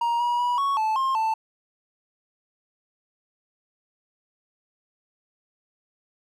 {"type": "tone with pitch steps", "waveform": "triangle", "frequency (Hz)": [941, 961, 973, 1110, 873, 1063, 885], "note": ["A#5", "B5", "B5", "C#6", "A5", "C6", "A5"], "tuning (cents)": [16, -48, -26, 2, -14, 27, 10], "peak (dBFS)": -19, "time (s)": [0.01, 1.34], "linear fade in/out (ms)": 5, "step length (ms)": 190, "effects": []}